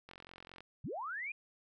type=click train; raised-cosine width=0.3 ms; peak=-35 dBFS; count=24; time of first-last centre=0.09-0.606 s; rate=44.6 Hz
type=linear sweep; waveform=sine; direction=up; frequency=82.6 to 2488 Hz; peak=-38 dBFS; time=0.84-1.32 s; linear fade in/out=5 ms
effects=none